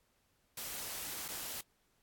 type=noise with dropouts; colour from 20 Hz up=white; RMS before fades=-42 dBFS; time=0.57-1.61 s; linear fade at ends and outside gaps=5 ms; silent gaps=1.281-1.285 s; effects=pink hiss -75 dBFS RMS until 2.02 s + AAC 64 kbps